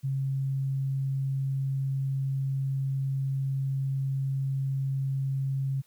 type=tone; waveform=sine; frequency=135.5 Hz; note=C#3; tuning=39 cents flat; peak=-26 dBFS; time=0.03-5.82 s; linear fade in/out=20 ms; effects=white hiss -65 dBFS RMS until 5.86 s